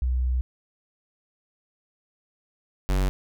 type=tone pair in turn; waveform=sine / square; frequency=62.8 / 47.17 Hz; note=B1 / F#1; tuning=+30 / +34 cents; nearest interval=perfect fourth; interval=496 cents; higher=first; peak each=-21 dBFS; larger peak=neither; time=0.02-0.41 / 2.89-3.09 s; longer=first; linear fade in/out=0 ms; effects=none